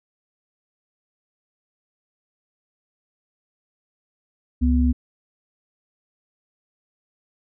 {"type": "tone pair together", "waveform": "sine", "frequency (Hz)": [69.3, 247], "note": ["C#2", "B3"], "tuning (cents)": [0, 0], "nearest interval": "octave + minor seventh", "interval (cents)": 2200, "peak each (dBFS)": [-17, -19], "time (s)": [4.61, 4.93], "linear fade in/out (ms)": 20, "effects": []}